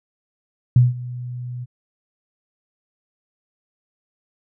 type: tone with ADSR envelope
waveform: sine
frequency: 123.47 Hz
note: B2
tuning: in tune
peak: -7 dBFS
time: 0.76-1.66 s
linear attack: 3 ms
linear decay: 170 ms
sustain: -20 dB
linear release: 29 ms
effects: none